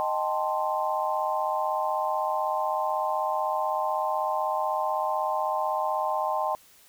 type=chord; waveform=sine; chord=A half-diminished seventh; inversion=second; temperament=equal; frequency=622.3 / 784 / 880 / 1046.5 Hz; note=Eb5 / G5 / A5 / C6; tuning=0 / 0 / 0 / 0 cents; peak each=-30 dBFS; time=0-6.55 s; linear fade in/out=0 ms; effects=white hiss -56 dBFS RMS until 6.88 s